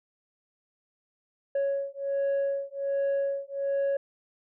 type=beating tone pair; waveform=sine; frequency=554.4 / 555.7 Hz; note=C#5 / C#5; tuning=0 / +4 cents; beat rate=1.3 Hz; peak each=-27 dBFS; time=1.55-3.97 s; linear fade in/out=5 ms; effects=tanh soft clip ceiling -23 dBFS